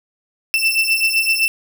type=beating tone pair; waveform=35% pulse; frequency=2665 / 2672.8 Hz; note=E7 / E7; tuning=+18 / +23 cents; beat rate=7.8 Hz; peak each=-16 dBFS; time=0.54-1.48 s; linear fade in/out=0 ms; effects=none